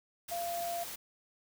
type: tone in noise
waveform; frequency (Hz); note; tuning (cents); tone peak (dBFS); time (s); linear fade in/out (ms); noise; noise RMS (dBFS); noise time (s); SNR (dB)
sine; 689; F5; -24; -34; 0.31-0.84; 10; white; -43; 0.28-0.96; +6
effects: none